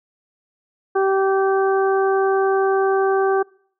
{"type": "harmonic tone", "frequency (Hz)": 387.2, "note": "G4", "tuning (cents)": -21, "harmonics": [1, 2, 3, 4], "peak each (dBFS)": [-16, -22, -26, -28], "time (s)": [0.95, 3.43], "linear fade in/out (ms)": 10, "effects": ["noise-tail reverb RT60 0.6 s tail -25 dB re dry"]}